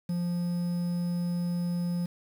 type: tone with quantisation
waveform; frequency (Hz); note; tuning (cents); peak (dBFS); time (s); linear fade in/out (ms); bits
triangle; 174.61; F3; 0; -25; 0.09-2.06; 5; 8
effects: none